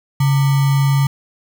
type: tone with sample-and-hold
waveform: sine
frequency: 138.59 Hz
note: C#3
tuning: in tune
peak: -11 dBFS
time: 0.2-1.07 s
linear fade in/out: 5 ms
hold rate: 1050 Hz
effects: none